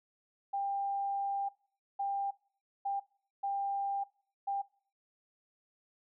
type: tone bursts at uneven times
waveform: sine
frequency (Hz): 795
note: G5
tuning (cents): +24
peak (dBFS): -31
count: 5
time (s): 0.53-1.49 / 1.99-2.31 / 2.85-3 / 3.43-4.04 / 4.47-4.62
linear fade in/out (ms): 10
effects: noise-tail reverb RT60 0.5 s tail -23 dB re dry